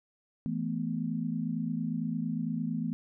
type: chord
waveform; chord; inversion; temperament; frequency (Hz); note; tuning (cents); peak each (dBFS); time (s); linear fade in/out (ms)
sine; E suspended fourth; none; equal with one note detuned; 164.81 / 218.1 / 246.9; E3 / A3 / B3; 0 / -15 / 0; -34; 0.46-2.93; 0
effects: none